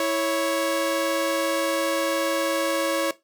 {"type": "tone pair together", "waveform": "sawtooth", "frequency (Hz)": [328.5, 554.4], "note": ["E4", "C#5"], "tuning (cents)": [-6, 0], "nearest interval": "major sixth", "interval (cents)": 906, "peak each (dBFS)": [-23, -19], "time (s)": [0, 3.11], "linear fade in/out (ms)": 2, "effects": ["noise-tail reverb RT60 0.2 s tail -17 dB re dry"]}